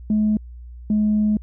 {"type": "tone pair in turn", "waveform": "sine", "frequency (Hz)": [213.3, 211.9], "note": ["G#3", "G#3"], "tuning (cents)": [46, 35], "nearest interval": "unison", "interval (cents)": 11, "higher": "first", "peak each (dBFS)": -14, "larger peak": "neither", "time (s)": [[0.1, 0.37], [0.9, 1.37]], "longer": "second", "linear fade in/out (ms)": 2, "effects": ["tanh soft clip ceiling -12 dBFS", "added 60 Hz sine -35 dBFS peak until 1.42 s"]}